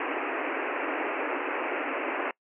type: band-pass noise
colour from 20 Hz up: pink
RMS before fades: -31 dBFS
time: 0-2.31 s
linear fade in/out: 2 ms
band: 270 to 2700 Hz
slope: 96 dB/octave
effects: noise-tail reverb RT60 0.1 s tail -24 dB re dry